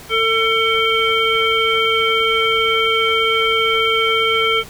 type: harmonic tone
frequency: 448.5 Hz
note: A4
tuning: 33 cents sharp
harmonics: 1 / 3 / 5 / 7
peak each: -19 / -19 / -19 / -19 dBFS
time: 0.09-4.64 s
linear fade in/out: 50 ms
effects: pink hiss -38 dBFS RMS until 4.69 s